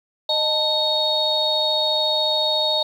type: tone cluster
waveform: sine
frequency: 614 / 891 / 3736 / 4375 Hz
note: D#5 / A5 / A#7 / C#8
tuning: -23 / +22 / +3 / -24 cents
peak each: -23 / -27 / -20 / -25 dBFS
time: 0.29-2.83 s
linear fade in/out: 5 ms
effects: tanh soft clip ceiling -7 dBFS + 8-bit